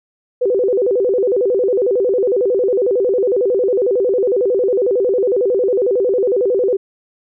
sine tone with vibrato, 440 Hz, A4, in tune, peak -12 dBFS, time 0.41-6.77 s, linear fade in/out 10 ms, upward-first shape square, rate 11 Hz, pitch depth 210 cents each way, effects none

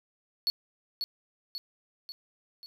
triangle tone with echo, 4406 Hz, C#8, 11 cents flat, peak -23 dBFS, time 0.47-0.5 s, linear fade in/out 0 ms, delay 540 ms, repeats 4, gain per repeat -5 dB, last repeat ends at 2.66 s, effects none

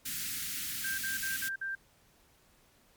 white band-stop noise, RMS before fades -37 dBFS, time 0.05-1.49 s, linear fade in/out 10 ms, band 300 to 1400 Hz, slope 48 dB/octave
sine tone bursts, 1578 Hz, G6, 11 cents sharp, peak -33 dBFS, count 5, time 0.84-1.752 s, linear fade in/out 5 ms, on 140 ms, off 53 ms
effects pink hiss -65 dBFS RMS until 2.96 s + MP3 96 kbps

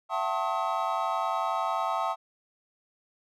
triangle tone cluster, 671 / 762 / 890 / 1077 / 1273 Hz, E5 / G5 / A5 / C6 / D#6, +31 / -49 / +20 / +50 / +39 cents, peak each -31 dBFS, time 0.09-2.16 s, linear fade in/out 50 ms, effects none

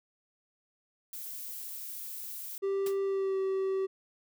violet noise, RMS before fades -41 dBFS, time 1.13-2.58 s, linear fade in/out 2 ms
triangle tone with pitch glide, 392 to 383.9 Hz, G4 to G4, 0 to -36 cents, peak -26 dBFS, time 2.62-3.87 s, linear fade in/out 20 ms, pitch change -36 cents, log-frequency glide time 3.03-3.38 s
white noise with exponential decay, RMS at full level -38 dBFS, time 2.86-2.99 s, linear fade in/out 5 ms, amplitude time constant 27 ms
effects none

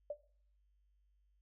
sine tone with exponential decay, 587.3 Hz, D5, in tune, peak -34 dBFS, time 0.1-0.2 s, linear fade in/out 5 ms, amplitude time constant 20 ms, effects noise-tail reverb RT60 0.5 s tail -17 dB re dry + added 50 Hz sine -70 dBFS peak until 1.41 s

